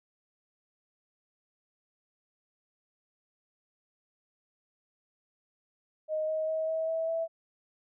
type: tone with pitch steps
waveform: sine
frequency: 622.3 / 629.2 / 636.1 / 643.1 / 650.2 / 657.4 Hz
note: D#5 / D#5 / D#5 / E5 / E5 / E5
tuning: 0 / +19 / +38 / -43 / -24 / -5 cents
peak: -28 dBFS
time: 6.08-7.28 s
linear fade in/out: 50 ms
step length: 200 ms
effects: none